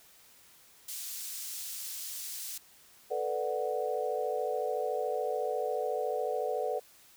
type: high-pass noise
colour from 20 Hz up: pink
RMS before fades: -40 dBFS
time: 0.88-2.58 s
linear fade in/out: 5 ms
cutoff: 5700 Hz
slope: 12 dB/octave
type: chord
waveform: sine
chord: B minor seventh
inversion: third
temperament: equal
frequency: 440 / 493.9 / 587.3 / 740 Hz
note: A4 / B4 / D5 / F#5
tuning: 0 / 0 / 0 / 0 cents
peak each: -35 / -34 / -36 / -36 dBFS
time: 3.1-6.8 s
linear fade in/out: 20 ms
effects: white hiss -59 dBFS RMS until 7.16 s